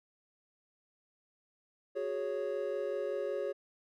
triangle chord, F# suspended second, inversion none, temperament equal, 370 / 415.3 / 554.4 Hz, F#4 / G#4 / C#5, 0 / 0 / 0 cents, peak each -38 / -35 / -34 dBFS, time 1.95-3.53 s, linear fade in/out 20 ms, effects none

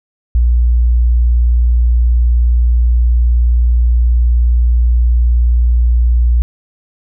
sine tone, 59.5 Hz, A#1, 36 cents sharp, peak -7 dBFS, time 0.35-6.42 s, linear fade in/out 0 ms, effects none

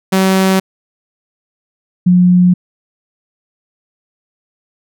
sawtooth / sine tone pair in turn, 190.1 / 179.43 Hz, F#3 / F3, +47 / +47 cents, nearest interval minor second, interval 100 cents, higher first, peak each -5 dBFS, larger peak neither, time 0.12-0.6 / 2.06-2.54 s, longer neither, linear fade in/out 10 ms, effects none

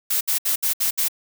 blue noise bursts, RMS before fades -21 dBFS, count 6, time 0.1-1.085 s, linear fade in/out 10 ms, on 110 ms, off 65 ms, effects none

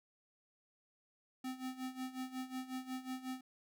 square tone with tremolo, 258.1 Hz, C4, 23 cents flat, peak -39 dBFS, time 1.44-3.41 s, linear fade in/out 5 ms, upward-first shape sine, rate 5.5 Hz, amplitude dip 80%, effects none

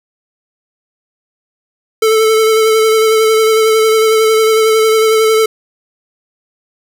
square tone with vibrato, 440 Hz, A4, in tune, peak -8 dBFS, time 2.02-5.46 s, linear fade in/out 5 ms, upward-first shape sine, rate 11 Hz, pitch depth 21 cents each way, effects none

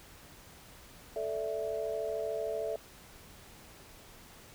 sine chord, A suspended fourth, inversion none, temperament just, 440 / 586.7 / 660 Hz, A4 / D5 / E5, 0 / -2 / +2 cents, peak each -36 / -38 / -36 dBFS, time 1.16-2.76 s, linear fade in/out 2 ms, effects pink hiss -54 dBFS RMS until 4.54 s

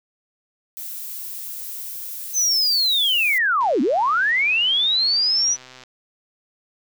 violet noise, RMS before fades -32 dBFS, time 0.77-3.38 s, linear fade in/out 0 ms
sine linear two-way sweep, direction down then up, 6250 to 224 to 5960 Hz, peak -16 dBFS, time 2.33-5.57 s, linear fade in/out 50 ms, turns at 3.81 s
click train, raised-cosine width 0.2 ms, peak -25 dBFS, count 286, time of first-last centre 3.61-5.837 s, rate 128 Hz
effects none

